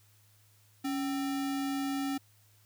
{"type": "tone with sample-and-hold", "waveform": "sine", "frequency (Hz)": 277.2, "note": "C#4", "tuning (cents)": 0, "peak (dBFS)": -30, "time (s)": [0.84, 2.18], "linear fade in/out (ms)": 10, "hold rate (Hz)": 1050, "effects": ["added 104 Hz sine -63 dBFS peak until 2.65 s", "white hiss -66 dBFS RMS until 2.65 s"]}